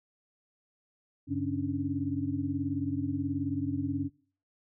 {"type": "tone cluster", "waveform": "sine", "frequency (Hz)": [96.7, 141.3, 273.9, 292.5], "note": ["G2", "C#3", "C#4", "D4"], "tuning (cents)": [-23, 34, -21, -7], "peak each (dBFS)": [-36, -38, -32, -34], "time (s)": [1.27, 4.1], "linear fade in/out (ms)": 50, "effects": ["noise-tail reverb RT60 0.5 s tail -25 dB re dry"]}